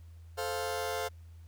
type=chord; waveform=sawtooth; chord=F major; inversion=first; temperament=just; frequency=436.5 / 523.8 / 698.5 Hz; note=A4 / C5 / F5; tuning=-14 / +2 / 0 cents; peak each=-33 dBFS; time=0.37-1.09 s; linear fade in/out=20 ms; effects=added 83 Hz sine -48 dBFS peak until 1.47 s + pink hiss -69 dBFS RMS until 1.47 s